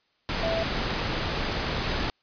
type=tone in noise; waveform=sine; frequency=660 Hz; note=E5; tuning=2 cents sharp; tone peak=-26 dBFS; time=0.43-0.63 s; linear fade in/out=0 ms; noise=pink; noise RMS=-28 dBFS; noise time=0.29-2.1 s; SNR=-1 dB; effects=white hiss -69 dBFS RMS until 2.22 s + resampled to 11025 Hz